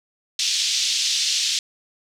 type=band-pass noise; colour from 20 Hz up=pink; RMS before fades=-22 dBFS; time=0.39-1.59 s; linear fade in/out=2 ms; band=3300 to 6300 Hz; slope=24 dB/octave; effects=none